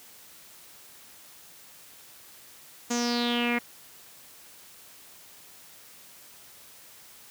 sawtooth tone with low-pass filter sweep, 239.4 Hz, A#3, 46 cents sharp, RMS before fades -27 dBFS, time 2.9-3.59 s, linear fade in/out 10 ms, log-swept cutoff 6900 to 2100 Hz, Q 6.5, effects white hiss -51 dBFS RMS until 7.3 s + high-pass 60 Hz 12 dB/octave

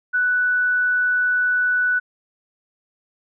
sine tone, 1485 Hz, F#6, 6 cents sharp, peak -16 dBFS, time 0.13-2 s, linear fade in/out 20 ms, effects none

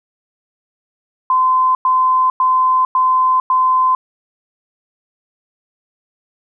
sine tone bursts, 1029 Hz, C6, 29 cents flat, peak -10 dBFS, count 5, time 1.3-3.95 s, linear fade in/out 2 ms, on 450 ms, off 100 ms, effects none

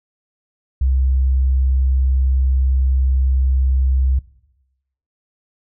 sine tone, 65.5 Hz, C2, 2 cents sharp, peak -13 dBFS, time 0.81-4.19 s, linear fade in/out 5 ms, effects noise-tail reverb RT60 0.9 s tail -19 dB re dry

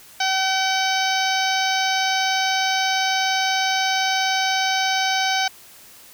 harmonic tone, 763 Hz, G5, 47 cents flat, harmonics 1 / 2 / 3 / 4 / 5 / 6 / 7 / 8, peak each -22 / -25 / -27 / -28 / -29 / -30 / -30 / -31 dBFS, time 0.2-5.48 s, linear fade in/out 5 ms, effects white hiss -46 dBFS RMS until 6.13 s

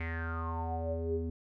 square tone with low-pass filter sweep, 82.41 Hz, E2, in tune, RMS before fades -35 dBFS, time 0-1.3 s, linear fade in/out 5 ms, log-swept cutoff 2200 to 320 Hz, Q 9.8, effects none

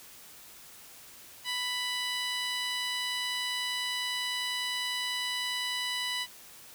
15% pulse tone with band-pass filter, 990 Hz, B5, 4 cents sharp, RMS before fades -33 dBFS, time 1.44-6.27 s, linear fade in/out 50 ms, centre 4600 Hz, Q 0.67, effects white hiss -51 dBFS RMS until 6.74 s

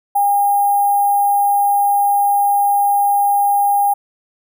sine tone with sample-and-hold, 810 Hz, G#5, 43 cents flat, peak -11 dBFS, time 0.15-3.94 s, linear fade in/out 10 ms, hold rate 11025 Hz, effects none

